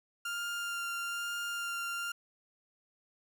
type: tone with vibrato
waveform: 30% pulse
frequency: 1396.9 Hz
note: F6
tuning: in tune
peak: -32 dBFS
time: 0.25-2.12 s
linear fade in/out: 5 ms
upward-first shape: sine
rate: 1.1 Hz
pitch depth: 10 cents each way
effects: none